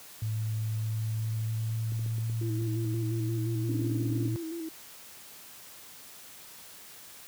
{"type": "tone with pitch glide", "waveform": "sine", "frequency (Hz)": [109.3, 116.47], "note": ["A2", "A#2"], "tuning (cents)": [-11, -1], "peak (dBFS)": -28, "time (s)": [0.22, 4.36], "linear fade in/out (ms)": 0, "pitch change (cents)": 110, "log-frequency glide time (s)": [0.76, 3.56]}
{"type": "clicks", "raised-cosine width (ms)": 3, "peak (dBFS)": -32, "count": 12, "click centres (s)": [1.921, 1.993, 2.062, 2.183, 2.298, 2.427, 2.618, 2.849, 2.942, 3.806, 4.031, 4.096]}
{"type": "tone with vibrato", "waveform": "sine", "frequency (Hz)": 329.6, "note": "E4", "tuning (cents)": 0, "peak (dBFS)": -34, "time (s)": [2.41, 4.69], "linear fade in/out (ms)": 5, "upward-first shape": "square", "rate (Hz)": 5.7, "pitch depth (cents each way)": 44}
{"type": "tone bursts", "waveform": "sine", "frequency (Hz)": 284.9, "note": "C#4", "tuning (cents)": 48, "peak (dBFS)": -30, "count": 12, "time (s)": [3.69, 4.281], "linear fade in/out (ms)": 2, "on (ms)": 30, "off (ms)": 21}
{"effects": ["white hiss -49 dBFS RMS until 7.27 s", "high-pass 60 Hz 12 dB/octave"]}